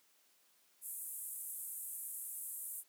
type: band-pass noise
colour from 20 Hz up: white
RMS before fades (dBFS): -45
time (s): 0.81-2.84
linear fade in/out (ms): 50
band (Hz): 8300 to 14000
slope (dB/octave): 48
effects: white hiss -71 dBFS RMS until 2.88 s + high-pass 200 Hz 12 dB/octave